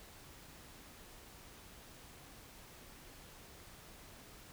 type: silence
effects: pink hiss -56 dBFS RMS until 4.52 s